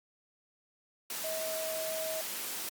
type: tone in noise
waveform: sine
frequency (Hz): 638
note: D#5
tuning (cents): +43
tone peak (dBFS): -35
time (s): 1.24-2.21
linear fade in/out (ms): 2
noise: white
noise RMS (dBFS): -38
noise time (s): 1.1-2.69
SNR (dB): 0
effects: high-pass 200 Hz 12 dB/octave + Opus 48 kbps